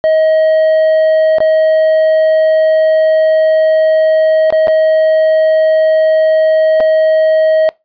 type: tone with dropouts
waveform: triangle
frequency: 632 Hz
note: D#5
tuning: 27 cents sharp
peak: -5 dBFS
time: 0.04-7.69 s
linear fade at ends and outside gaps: 0 ms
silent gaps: 1.384-1.404 / 4.504-4.525 / 4.672-4.681 / 6.802-6.806 s
effects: noise-tail reverb RT60 0.2 s tail -22 dB re dry + resampled to 11025 Hz